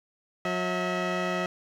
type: tone pair together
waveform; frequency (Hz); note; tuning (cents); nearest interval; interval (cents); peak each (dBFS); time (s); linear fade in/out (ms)
15% pulse; 180.7 / 643.9; F#3 / E5; -41 / -41; octave + minor seventh; 2200; -23; 0.45-1.46; 2
effects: low-pass 4000 Hz 12 dB/octave + 9-bit